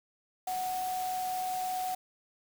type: tone in noise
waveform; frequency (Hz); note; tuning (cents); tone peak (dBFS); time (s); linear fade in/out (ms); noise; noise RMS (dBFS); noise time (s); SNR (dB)
sine; 740; F#5; 0; -31; 0.47-1.95; 5; white; -43; 0.47-1.95; +9
effects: none